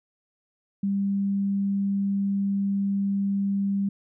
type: tone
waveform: sine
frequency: 198.2 Hz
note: G3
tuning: 19 cents sharp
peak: -22 dBFS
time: 0.83-3.89 s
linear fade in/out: 5 ms
effects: none

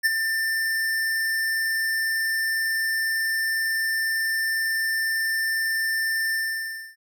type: tone with ADSR envelope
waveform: square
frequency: 1789 Hz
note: A6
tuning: 28 cents sharp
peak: -16 dBFS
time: 0.03-6.96 s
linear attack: 27 ms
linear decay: 23 ms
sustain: -7 dB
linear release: 630 ms
effects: none

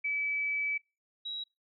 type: tone pair in turn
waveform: sine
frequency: 2297 / 3863 Hz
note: D7 / B7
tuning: -39 / -39 cents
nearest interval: major sixth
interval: 900 cents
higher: second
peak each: -29 / -35 dBFS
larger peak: first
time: 0.04-0.78 / 1.25-1.44 s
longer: first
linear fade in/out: 10 ms
effects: noise-tail reverb RT60 0.3 s tail -26 dB re dry

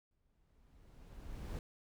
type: noise with exponential growth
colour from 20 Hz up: brown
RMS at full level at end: -40 dBFS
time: 0.11-1.59 s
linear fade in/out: 2 ms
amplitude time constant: 320 ms
effects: none

